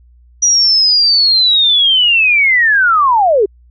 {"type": "linear sweep", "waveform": "sine", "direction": "down", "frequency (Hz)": [5840, 370], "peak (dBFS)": -7, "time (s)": [0.42, 3.46], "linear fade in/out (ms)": 10, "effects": ["added 60 Hz sine -42 dBFS peak until 3.7 s"]}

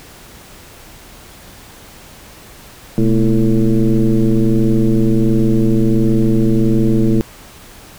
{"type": "tone with frequency modulation", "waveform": "sine", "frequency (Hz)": 103.3, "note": "G#2", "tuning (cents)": -9, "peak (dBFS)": -9, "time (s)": [2.98, 7.21], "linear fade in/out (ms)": 0, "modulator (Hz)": 114, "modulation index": 2.4, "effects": ["pink hiss -39 dBFS RMS until 7.98 s"]}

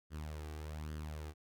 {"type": "tone with flanger", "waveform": "sawtooth", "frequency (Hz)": 76.6, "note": "D#2", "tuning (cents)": -27, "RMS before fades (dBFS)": -44, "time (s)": [0.1, 1.34], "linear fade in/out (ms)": 50, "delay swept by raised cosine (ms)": [0.62, 2.62], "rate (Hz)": 1.2, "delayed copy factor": 0.6, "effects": []}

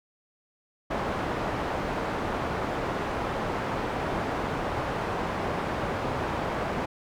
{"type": "low-pass noise", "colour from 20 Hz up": "white", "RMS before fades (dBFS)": -30, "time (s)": [0.9, 6.86], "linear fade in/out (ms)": 10, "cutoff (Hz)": 960, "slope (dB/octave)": 12, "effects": []}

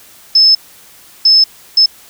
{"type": "tone bursts at uneven times", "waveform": "sine", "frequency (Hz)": 5230, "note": "E8", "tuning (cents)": -15, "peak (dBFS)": -4, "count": 3, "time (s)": [[0.35, 0.55], [1.25, 1.44], [1.77, 1.86]], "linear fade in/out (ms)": 5, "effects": ["white hiss -41 dBFS RMS until 2.09 s"]}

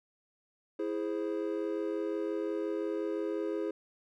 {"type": "chord", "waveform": "triangle", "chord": "E augmented", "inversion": "none", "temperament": "equal", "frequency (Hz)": [329.6, 415.3, 523.3], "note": ["E4", "G#4", "B#4"], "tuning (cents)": [0, 0, 0], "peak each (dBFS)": [-33, -33, -37], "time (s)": [0.79, 3.71], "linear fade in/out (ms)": 5, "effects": []}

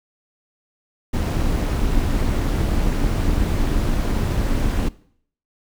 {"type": "noise with amplitude modulation", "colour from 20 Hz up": "brown", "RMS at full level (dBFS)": -17, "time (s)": [1.13, 4.89], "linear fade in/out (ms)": 10, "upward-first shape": "sine", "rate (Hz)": 256, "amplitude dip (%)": 55, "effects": ["noise-tail reverb RT60 0.6 s tail -20 dB re dry"]}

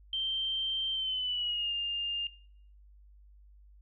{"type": "tone with pitch glide", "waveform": "sine", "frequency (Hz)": [3136, 2810], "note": ["G7", "F7"], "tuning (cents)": [0, 10], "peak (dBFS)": -30, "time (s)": [0.13, 2.27], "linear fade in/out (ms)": 2, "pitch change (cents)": -190, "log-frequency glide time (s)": [0.92, 1.73], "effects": ["noise-tail reverb RT60 0.6 s tail -22 dB re dry", "added 50 Hz sine -54 dBFS peak until 3.81 s"]}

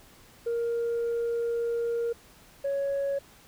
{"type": "tone pair in turn", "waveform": "sine", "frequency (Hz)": [467.9, 556.4], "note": ["A#4", "C#5"], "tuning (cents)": [6, 6], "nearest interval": "minor third", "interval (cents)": 300, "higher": "second", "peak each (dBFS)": -24, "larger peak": "neither", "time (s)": [[0.46, 2.13], [2.64, 3.19]], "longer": "first", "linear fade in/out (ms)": 10, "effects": ["tanh soft clip ceiling -24 dBFS", "pink hiss -55 dBFS RMS until 3.47 s"]}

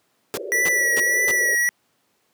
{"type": "band-pass noise", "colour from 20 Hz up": "white", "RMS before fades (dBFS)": -32, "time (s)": [0.34, 1.55], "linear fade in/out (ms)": 5, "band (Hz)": [350, 580], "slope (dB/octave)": 96}
{"type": "noise bursts", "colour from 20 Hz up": "pink", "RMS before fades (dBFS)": -27, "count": 4, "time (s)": [0.34, 1.312], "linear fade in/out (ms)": 0, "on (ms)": 33, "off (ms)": 280}
{"type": "tone with vibrato", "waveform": "square", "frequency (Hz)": 1946, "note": "B6", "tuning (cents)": -26, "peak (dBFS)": -18, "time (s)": [0.52, 1.69], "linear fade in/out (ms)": 0, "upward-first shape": "triangle", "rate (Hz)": 1.7, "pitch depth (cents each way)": 36}
{"effects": ["pink hiss -66 dBFS RMS until 2.33 s", "high-pass 200 Hz 12 dB/octave"]}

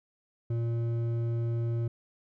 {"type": "tone with hard clipping", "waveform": "sine", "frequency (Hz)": 116.54, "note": "A#2", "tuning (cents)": 0, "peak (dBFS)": -29, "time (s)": [0.5, 1.88], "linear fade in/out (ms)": 5, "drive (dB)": 8, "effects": []}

